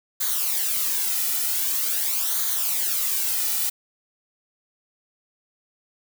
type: noise with flanger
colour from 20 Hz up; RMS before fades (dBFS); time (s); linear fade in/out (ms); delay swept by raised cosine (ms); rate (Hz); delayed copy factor
blue; -24; 0.2-3.7; 10; 0.37 to 1.87; 0.45; -0.65
effects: none